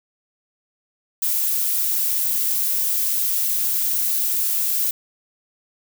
violet noise, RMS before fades -21 dBFS, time 1.22-4.91 s, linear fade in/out 5 ms, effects none

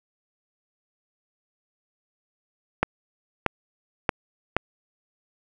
clicks, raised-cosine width 0.5 ms, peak -4 dBFS, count 4, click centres 2.83 / 3.463 / 4.092 / 4.566 s, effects none

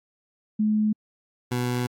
sine / 20% pulse tone pair in turn, 213.7 / 123.26 Hz, G#3 / B2, +50 / -3 cents, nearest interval minor seventh, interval 953 cents, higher first, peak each -19 dBFS, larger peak neither, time 0.59-0.93 / 1.51-1.87 s, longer second, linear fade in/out 10 ms, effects AAC 64 kbps

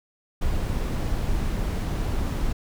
brown noise, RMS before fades -25 dBFS, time 0.41-2.53 s, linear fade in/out 10 ms, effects none

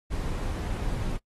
brown noise, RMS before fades -30 dBFS, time 0.1-1.18 s, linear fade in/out 20 ms, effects noise-tail reverb RT60 0.1 s tail -21 dB re dry + AAC 32 kbps

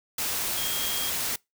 sine tone in noise, 3248 Hz, G#7, 39 cents flat, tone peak -33 dBFS, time 0.57-1.1 s, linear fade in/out 5 ms, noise white, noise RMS -29 dBFS, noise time 0.18-1.36 s, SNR -7 dB, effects noise-tail reverb RT60 0.2 s tail -25 dB re dry

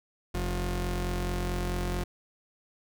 sawtooth tone pair together, 44.58 / 178.3 Hz, F1 / F3, +36 / +36 cents, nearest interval 2 octaves, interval 2400 cents, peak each -26 / -28 dBFS, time 0.34-2.04 s, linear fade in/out 10 ms, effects none

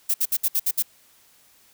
violet noise bursts, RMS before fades -21 dBFS, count 7, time 0.09-0.826 s, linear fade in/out 10 ms, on 52 ms, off 62 ms, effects white hiss -57 dBFS RMS until 1.73 s

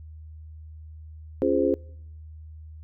sine chord, Db major seventh, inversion none, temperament just, 277.2 / 346.5 / 415.8 / 519.7 Hz, Db4 / F4 / Ab4 / C5, 0 / -14 / +2 / -12 cents, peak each -25 dBFS, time 1.42-1.74 s, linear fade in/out 0 ms, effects noise-tail reverb RT60 0.7 s tail -24 dB re dry + added 78 Hz sine -40 dBFS peak until 2.83 s

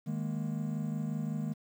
triangle chord, D# suspended fourth, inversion none, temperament equal, 155.56 / 207.7 / 233.1 Hz, D#3 / G#3 / A#3, 0 / 0 / 0 cents, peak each -33 / -35 / -36 dBFS, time 0.06-1.54 s, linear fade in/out 20 ms, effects 10-bit

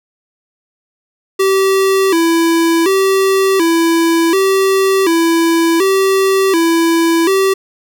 square tone with vibrato, 358.1 Hz, F4, 43 cents sharp, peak -10 dBFS, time 1.39-7.54 s, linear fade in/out 10 ms, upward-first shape square, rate 0.68 Hz, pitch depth 130 cents each way, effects none

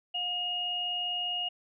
sine tone pair together, 715 / 2860 Hz, F5 / F7, +41 / +41 cents, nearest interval 2 octaves, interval 2400 cents, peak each -39 / -30 dBFS, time 0.14-1.49 s, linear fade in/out 10 ms, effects none

